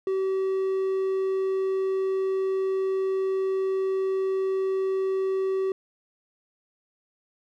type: tone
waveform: triangle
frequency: 382.5 Hz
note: G4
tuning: 42 cents flat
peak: -21 dBFS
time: 0.07-5.72 s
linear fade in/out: 2 ms
effects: none